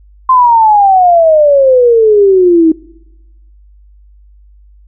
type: exponential sweep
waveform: sine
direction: down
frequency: 1046.5 to 315.1 Hz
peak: -3 dBFS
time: 0.29-2.72 s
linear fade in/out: 5 ms
effects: noise-tail reverb RT60 1.0 s tail -23 dB re dry + added 50 Hz sine -38 dBFS peak until 4.87 s